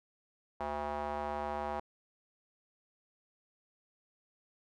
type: tone with band-pass filter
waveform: square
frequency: 73.7 Hz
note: D2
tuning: 7 cents sharp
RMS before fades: -37 dBFS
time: 0.6-1.8 s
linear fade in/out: 5 ms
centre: 830 Hz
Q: 2.7
effects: none